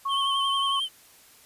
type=tone; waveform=sine; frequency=1100 Hz; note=C#6; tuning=14 cents flat; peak=-25 dBFS; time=0.05-0.8 s; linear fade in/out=10 ms
type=tone with vibrato; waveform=triangle; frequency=3111 Hz; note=G7; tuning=14 cents flat; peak=-24 dBFS; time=0.08-0.89 s; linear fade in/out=50 ms; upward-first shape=sine; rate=11 Hz; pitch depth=42 cents each way
effects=white hiss -54 dBFS RMS until 1.45 s + resampled to 32000 Hz